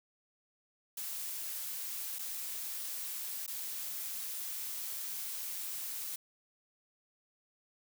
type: noise with dropouts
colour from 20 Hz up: blue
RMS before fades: -40 dBFS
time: 0.97-6.16 s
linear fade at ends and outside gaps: 5 ms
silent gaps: 2.187-2.191 / 3.465-3.477 s
effects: none